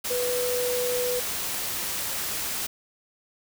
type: tone in noise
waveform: sine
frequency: 493.9 Hz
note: B4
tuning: in tune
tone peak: -25 dBFS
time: 0.1-1.2 s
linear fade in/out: 10 ms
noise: white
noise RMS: -30 dBFS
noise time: 0.04-2.67 s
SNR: +2 dB
effects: none